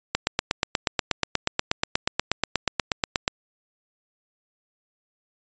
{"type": "click train", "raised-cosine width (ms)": 0.2, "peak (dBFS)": -3, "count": 27, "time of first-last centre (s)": [0.15, 3.279], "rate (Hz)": 8.31, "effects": ["resampled to 16000 Hz"]}